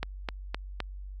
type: click train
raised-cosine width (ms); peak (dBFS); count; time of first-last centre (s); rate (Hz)
0.3; -15; 4; 0.03-0.803; 3.88
effects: added 48 Hz sine -38 dBFS peak until 1.2 s